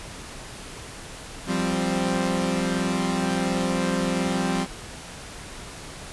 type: chord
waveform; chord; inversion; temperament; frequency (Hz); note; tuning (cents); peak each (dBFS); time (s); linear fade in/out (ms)
sawtooth; F suspended second; none; equal; 174.61 / 196 / 261.6; F3 / G3 / C4; 0 / 0 / 0; -23; 1.46-4.67; 50
effects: pink hiss -39 dBFS RMS until 6.12 s + resampled to 24000 Hz